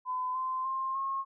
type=tone with pitch steps; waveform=sine; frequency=1013 / 1035.5 / 1058.5 / 1082 Hz; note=B5 / C6 / C6 / C#6; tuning=+44 / -18 / +20 / -42 cents; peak=-30 dBFS; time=0.05-1.25 s; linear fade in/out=50 ms; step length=300 ms; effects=none